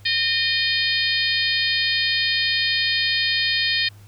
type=harmonic tone with a mistuned harmonic; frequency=612 Hz; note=D#5; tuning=29 cents flat; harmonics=3 / 4 / 5 / 6 / 7 / 8; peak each=-24 / -26 / -26 / -26 / -25 / -28 dBFS; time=0.05-3.89 s; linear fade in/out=10 ms; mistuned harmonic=5; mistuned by=+42 cents; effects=added 102 Hz sine -43 dBFS peak until 4.07 s + pink hiss -54 dBFS RMS until 4.07 s